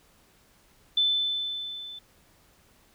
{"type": "tone with level ramp", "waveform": "sine", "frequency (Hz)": 3520, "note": "A7", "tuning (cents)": 0, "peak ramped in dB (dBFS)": [-19, -39], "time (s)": [0.97, 1.99], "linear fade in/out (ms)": 5, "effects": ["pink hiss -61 dBFS RMS until 2.94 s"]}